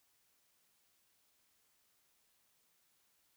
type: silence
effects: white hiss -75 dBFS RMS until 3.36 s